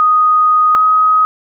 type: tone pair in turn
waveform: sine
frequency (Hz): 1244.5 / 1261.1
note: D#6 / D#6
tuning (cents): 0 / +23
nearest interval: unison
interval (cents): 23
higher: second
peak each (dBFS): -7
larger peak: neither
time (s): 0-0.75 / 0.75-1.25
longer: first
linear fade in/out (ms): 0
effects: none